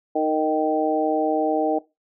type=harmonic tone with a mistuned harmonic; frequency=155.56 Hz; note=D#3; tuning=in tune; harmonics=2 / 3 / 4 / 5; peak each=-24 / -24 / -24 / -24 dBFS; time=0.15-1.79 s; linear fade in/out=10 ms; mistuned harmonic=3; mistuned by=-16 cents; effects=noise-tail reverb RT60 0.2 s tail -17 dB re dry